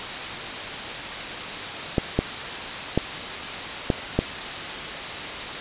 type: clicks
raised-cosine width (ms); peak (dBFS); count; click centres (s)
2; -5; 5; 1.982 / 2.19 / 2.976 / 3.902 / 4.19
effects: white hiss -30 dBFS RMS until 5.6 s + resampled to 8000 Hz